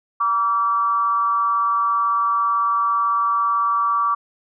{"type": "tone with frequency modulation", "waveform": "sine", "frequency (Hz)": 1153, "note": "D6", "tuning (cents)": -32, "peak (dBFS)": -16, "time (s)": [0.2, 4.15], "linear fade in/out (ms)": 10, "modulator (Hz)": 206, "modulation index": 0.45, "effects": []}